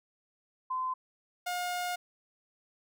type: tone pair in turn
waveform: sine / sawtooth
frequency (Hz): 1028 / 714.6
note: C6 / F5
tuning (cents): -31 / +40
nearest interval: tritone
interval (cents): 629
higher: first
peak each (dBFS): -30 / -28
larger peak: second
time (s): 0.7-0.94 / 1.46-1.96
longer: second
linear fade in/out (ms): 10
effects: none